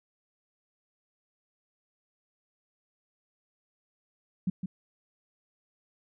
sine tone with echo, 184.8 Hz, F#3, 2 cents flat, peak -24 dBFS, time 4.47-4.5 s, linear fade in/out 5 ms, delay 160 ms, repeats 1, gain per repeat -6 dB, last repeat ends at 4.66 s, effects none

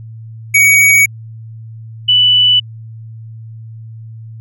square / sine tone pair in turn, 2253 / 2976 Hz, C#7 / F#7, +28 / +9 cents, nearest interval perfect fourth, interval 481 cents, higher second, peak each -6 dBFS, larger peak neither, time 0.54-1.06 / 2.08-2.6 s, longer neither, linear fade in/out 10 ms, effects added 112 Hz sine -28 dBFS peak until 4.4 s

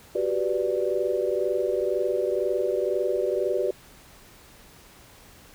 sine chord, G major seventh, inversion third, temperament equal, 370 / 392 / 493.9 / 587.3 Hz, F#4 / G4 / B4 / D5, 0 / 0 / 0 / 0 cents, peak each -28 dBFS, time 0.15-3.71 s, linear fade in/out 5 ms, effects pink hiss -51 dBFS RMS until 5.54 s

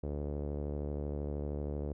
sawtooth tone with low-pass filter, 72.9 Hz, D2, 12 cents flat, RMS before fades -37 dBFS, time 0.03-1.93 s, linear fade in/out 5 ms, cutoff 490 Hz, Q 2.4, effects none

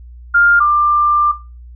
sine tone pair in turn, 1404 / 1188.5 Hz, F6 / D6, +9 / +20 cents, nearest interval minor third, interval 289 cents, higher first, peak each -7 / -8 dBFS, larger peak first, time 0.34-0.6 / 0.6-1.32 s, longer second, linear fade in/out 10 ms, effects noise-tail reverb RT60 0.3 s tail -17 dB re dry + added 60 Hz sine -33 dBFS peak until 1.75 s

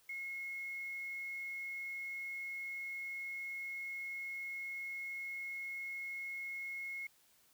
sine tone with quantisation, 2167 Hz, C#7, 40 cents flat, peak -40 dBFS, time 0.09-7.07 s, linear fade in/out 5 ms, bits 10, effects white hiss -69 dBFS RMS until 7.53 s

